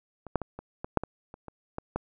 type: clicks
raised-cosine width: 1 ms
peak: -27 / -10 / -20 / -25 / -20 / -7 / -19 / -29 / -27 / -19 / -15 dBFS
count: 11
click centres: 0.267 / 0.357 / 0.417 / 0.59 / 0.845 / 0.973 / 1.036 / 1.341 / 1.483 / 1.784 / 1.96 s
effects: none